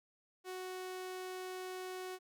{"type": "tone", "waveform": "sawtooth", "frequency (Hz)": 370, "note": "F#4", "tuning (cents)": 0, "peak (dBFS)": -38, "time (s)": [0.44, 2.19], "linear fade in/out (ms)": 50, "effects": []}